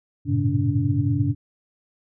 sine tone cluster, 97 / 110.5 / 119.9 / 139.7 / 287.7 Hz, G2 / A2 / A#2 / C#3 / D4, -18 / +8 / +49 / +14 / -36 cents, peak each -25 dBFS, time 0.25-1.35 s, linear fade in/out 50 ms, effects none

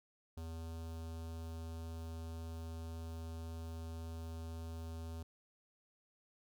square tone with notch filter, 81.9 Hz, E2, 11 cents flat, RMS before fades -45 dBFS, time 0.37-5.23 s, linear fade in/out 5 ms, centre 2000 Hz, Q 1.2, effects none

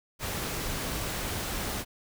pink noise, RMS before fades -33 dBFS, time 0.19-1.85 s, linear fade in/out 50 ms, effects none

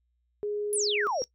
sine tone, 415.3 Hz, G#4, in tune, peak -28 dBFS, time 0.43-1.07 s, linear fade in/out 0 ms
sine exponential sweep, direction down, 11175 to 465.4 Hz, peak -26 dBFS, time 0.73-1.22 s, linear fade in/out 0 ms
sine tone with exponential growth, 5600 Hz, F8, 4 cents sharp, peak -31 dBFS, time 1-1.24 s, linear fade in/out 0 ms, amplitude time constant 52 ms
effects noise-tail reverb RT60 0.1 s tail -18 dB re dry + added 60 Hz sine -70 dBFS peak until 1.34 s

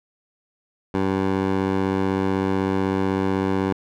15% pulse tone with band-pass filter, 96 Hz, G2, 36 cents flat, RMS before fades -22 dBFS, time 0.94-3.73 s, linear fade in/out 5 ms, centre 510 Hz, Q 0.56, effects none

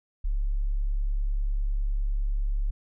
sine tone, 35.1 Hz, C#1, 22 cents sharp, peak -23 dBFS, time 0.24-2.71 s, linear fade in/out 10 ms, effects none

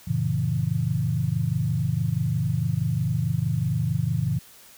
sine chord, F# dominant seventh, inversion none, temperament equal with one note detuned, 92.5 / 113.88 / 138.59 / 164.81 Hz, F#2 / A#2 / C#3 / E3, 0 / -40 / 0 / 0 cents, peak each -32 / -26 / -26 / -27 dBFS, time 0.07-4.39 s, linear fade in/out 10 ms, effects white hiss -50 dBFS RMS until 4.77 s

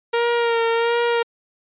sawtooth tone with vibrato, 466.2 Hz, A#4, in tune, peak -13 dBFS, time 0.13-1.23 s, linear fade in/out 10 ms, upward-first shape sine, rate 1.4 Hz, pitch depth 29 cents each way, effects resampled to 8000 Hz

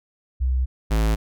sine / square tone pair in turn, 64 / 54.32 Hz, C2 / A1, -38 / -22 cents, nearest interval minor third, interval 284 cents, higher first, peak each -18 dBFS, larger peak neither, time 0.4-0.66 / 0.9-1.16 s, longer neither, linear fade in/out 20 ms, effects none

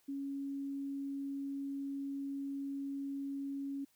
sine tone, 277.2 Hz, C#4, in tune, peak -37 dBFS, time 0.08-3.85 s, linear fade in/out 10 ms, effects white hiss -72 dBFS RMS until 3.95 s

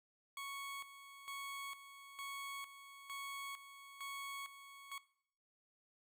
20% pulse tone with tremolo, 1108.7 Hz, C#6, in tune, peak -39 dBFS, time 0.37-4.98 s, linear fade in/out 2 ms, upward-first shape square, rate 1.1 Hz, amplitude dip 70%, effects noise-tail reverb RT60 0.6 s tail -19 dB re dry

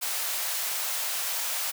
white high-pass noise, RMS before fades -30 dBFS, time 0.01-1.72 s, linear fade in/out 20 ms, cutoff 570 Hz, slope 24 dB/octave, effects none

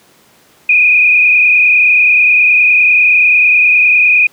sine tone with frequency modulation, 2470 Hz, D#7, 13 cents flat, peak -5 dBFS, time 0.69-4.27 s, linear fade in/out 5 ms, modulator 29.6 Hz, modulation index 2.1, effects pink hiss -47 dBFS RMS until 4.32 s + high-pass 150 Hz 12 dB/octave

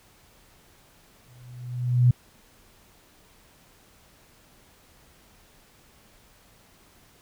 sine tone with exponential growth, 123.47 Hz, B2, in tune, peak -12 dBFS, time 1.28-2.11 s, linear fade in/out 5 ms, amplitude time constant 180 ms, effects pink hiss -57 dBFS RMS until 7.21 s

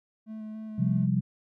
triangle tone with vibrato, 217.2 Hz, A3, 22 cents flat, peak -34 dBFS, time 0.26-1.08 s, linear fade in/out 50 ms, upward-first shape square, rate 3.5 Hz, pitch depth 11 cents each way
sine chord, C suspended fourth, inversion none, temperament equal with one note detuned, 130.81 / 174.61 / 197.13 Hz, C3 / F3 / G3, 0 / 0 / +10 cents, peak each -27 dBFS, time 0.78-1.21 s, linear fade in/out 10 ms
effects none

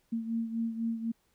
sine beating tone pair, 227.5 / 231.5 Hz, A#3 / A#3, -42 / -12 cents, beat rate 4 Hz, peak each -31 / -37 dBFS, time 0.12-1.12 s, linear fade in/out 10 ms, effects pink hiss -72 dBFS RMS until 1.34 s

